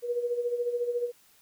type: tone with tremolo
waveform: sine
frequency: 481.9 Hz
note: B4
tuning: 43 cents flat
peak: -24 dBFS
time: 0.02-1.12 s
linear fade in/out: 50 ms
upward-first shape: sine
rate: 14 Hz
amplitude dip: 65%
effects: white hiss -61 dBFS RMS until 1.41 s